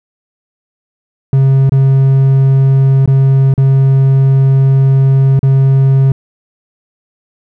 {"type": "tone with dropouts", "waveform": "triangle", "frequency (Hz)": 134.9, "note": "C#3", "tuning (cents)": -47, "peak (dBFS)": -3, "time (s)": [1.33, 6.12], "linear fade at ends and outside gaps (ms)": 2, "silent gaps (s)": [[1.695, 1.72], [3.059, 3.076], [3.539, 3.578], [5.392, 5.43]], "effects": []}